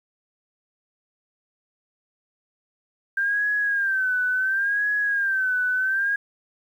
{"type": "tone with vibrato", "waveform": "sine", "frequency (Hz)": 1582, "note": "G6", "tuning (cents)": 15, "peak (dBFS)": -20, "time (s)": [3.17, 6.16], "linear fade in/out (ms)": 5, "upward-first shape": "sine", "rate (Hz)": 0.71, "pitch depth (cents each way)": 100, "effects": ["9-bit"]}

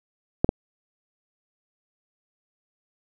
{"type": "clicks", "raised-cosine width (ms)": 2, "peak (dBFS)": -4, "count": 2, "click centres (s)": [0.445, 0.491], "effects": []}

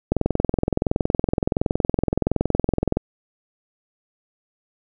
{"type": "click train", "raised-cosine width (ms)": 2, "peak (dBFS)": -5, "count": 62, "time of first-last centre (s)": [0.12, 2.97], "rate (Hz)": 21.4, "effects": []}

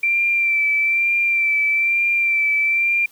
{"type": "tone with vibrato", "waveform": "sine", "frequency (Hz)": 2349, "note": "D7", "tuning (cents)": 0, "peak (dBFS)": -15, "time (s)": [0.03, 3.06], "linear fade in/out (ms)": 5, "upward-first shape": "sine", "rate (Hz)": 1.1, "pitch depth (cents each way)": 28, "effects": ["white hiss -52 dBFS RMS until 3.11 s"]}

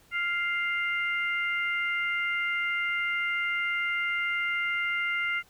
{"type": "harmonic tone", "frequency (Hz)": 698.5, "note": "F5", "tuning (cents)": 0, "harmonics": [2, 3, 4], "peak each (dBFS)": [-31, -28, -37], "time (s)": [0.11, 5.43], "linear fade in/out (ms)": 50, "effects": ["pink hiss -60 dBFS RMS until 5.49 s"]}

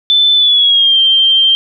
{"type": "tone with pitch glide", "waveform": "sine", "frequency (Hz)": [3520, 3154], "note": ["A7", "G7"], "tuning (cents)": [0, 10], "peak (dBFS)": -6, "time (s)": [0.1, 1.55], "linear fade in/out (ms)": 0, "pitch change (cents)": -190, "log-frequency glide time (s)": [0.35, 0.98], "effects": []}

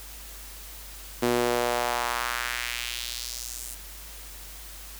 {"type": "tone with high-pass filter sweep", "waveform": "sawtooth", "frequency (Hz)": 120.7, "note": "B2", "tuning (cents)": -39, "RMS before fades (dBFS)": -29, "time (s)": [1.22, 3.75], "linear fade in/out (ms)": 10, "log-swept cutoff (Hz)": [300, 9100], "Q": 1.7, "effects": ["added 50 Hz sine -44 dBFS peak until 4.99 s", "white hiss -44 dBFS RMS until 4.99 s"]}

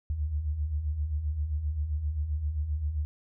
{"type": "beating tone pair", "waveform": "sine", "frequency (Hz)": [69.3, 76.9], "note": ["C#2", "D#2"], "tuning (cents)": [0, -20], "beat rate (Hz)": 7.6, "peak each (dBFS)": [-36, -28], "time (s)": [0.1, 3.05], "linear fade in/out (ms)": 0, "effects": []}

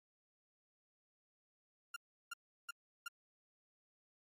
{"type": "tone bursts", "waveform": "30% pulse", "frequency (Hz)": 1395, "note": "F6", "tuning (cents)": -2, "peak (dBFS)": -39, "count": 4, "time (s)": [1.94, 3.082], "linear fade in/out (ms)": 5, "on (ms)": 23, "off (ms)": 350, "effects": ["MP3 64 kbps"]}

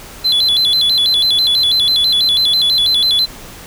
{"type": "tone with vibrato", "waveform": "sine", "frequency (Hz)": 3731, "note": "A#7", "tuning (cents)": 1, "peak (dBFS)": -7, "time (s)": [0.24, 3.26], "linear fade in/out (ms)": 20, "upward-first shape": "square", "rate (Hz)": 6.1, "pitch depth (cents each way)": 150, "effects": ["tanh soft clip ceiling -9 dBFS", "pink hiss -34 dBFS RMS until 3.66 s"]}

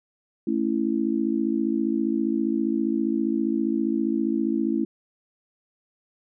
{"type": "chord", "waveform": "sine", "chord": "A major", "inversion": "none", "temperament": "just", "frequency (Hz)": [220, 275, 330], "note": ["A3", "C#4", "E4"], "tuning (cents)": [0, -14, 2], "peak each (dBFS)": [-26, -26, -25], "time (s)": [0.47, 4.85], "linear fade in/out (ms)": 5, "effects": []}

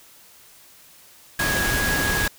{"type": "tone in noise", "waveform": "sine", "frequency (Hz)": 1655, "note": "G#6", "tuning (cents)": -6, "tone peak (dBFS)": -23, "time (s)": [1.39, 2.28], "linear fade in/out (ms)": 5, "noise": "pink", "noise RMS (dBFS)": -24, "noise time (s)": [1.39, 2.28], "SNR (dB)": -2, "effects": ["white hiss -50 dBFS RMS until 2.38 s"]}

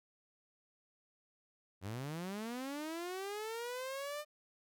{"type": "linear sweep", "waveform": "sawtooth", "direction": "up", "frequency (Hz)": [89.5, 606], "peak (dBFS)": -36, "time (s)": [1.81, 4.25], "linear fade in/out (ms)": 50, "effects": []}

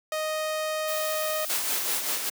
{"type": "tone", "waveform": "sawtooth", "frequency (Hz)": 622.3, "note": "D#5", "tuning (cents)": 0, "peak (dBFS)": -23, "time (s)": [0.12, 1.45], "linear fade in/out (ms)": 2}
{"type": "noise", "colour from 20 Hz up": "blue", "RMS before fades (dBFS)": -34, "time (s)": [0.87, 2.02], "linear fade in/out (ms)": 20}
{"type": "noise with tremolo", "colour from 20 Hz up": "white", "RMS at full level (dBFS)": -27, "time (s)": [1.49, 2.3], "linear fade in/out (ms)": 10, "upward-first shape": "sine", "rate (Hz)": 5.2, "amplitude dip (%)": 45}
{"effects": ["high-pass 300 Hz 12 dB/octave"]}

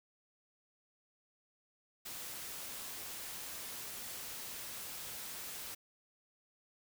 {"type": "noise", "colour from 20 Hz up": "white", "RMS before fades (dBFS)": -45, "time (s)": [2.05, 5.75], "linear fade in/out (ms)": 10, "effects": []}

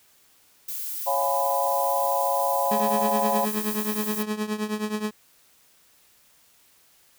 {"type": "noise", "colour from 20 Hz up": "violet", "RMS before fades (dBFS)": -32, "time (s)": [0.68, 4.23], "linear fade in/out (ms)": 5}
{"type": "chord", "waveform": "sine", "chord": "C# dominant seventh", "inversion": "none", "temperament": "equal with one note detuned", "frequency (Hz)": [554.4, 698.5, 830.6, 999.8], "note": ["C#5", "E#5", "G#5", "B5"], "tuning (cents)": [0, 0, 0, 21], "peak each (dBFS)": -27, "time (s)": [1.06, 3.46], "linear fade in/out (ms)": 20}
{"type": "tone with tremolo", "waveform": "30% pulse", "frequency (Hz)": 212.8, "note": "G#3", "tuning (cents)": 42, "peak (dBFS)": -20, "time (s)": [2.71, 5.11], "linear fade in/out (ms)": 5, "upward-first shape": "triangle", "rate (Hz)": 9.5, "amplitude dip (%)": 85}
{"effects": ["white hiss -59 dBFS RMS until 7.18 s"]}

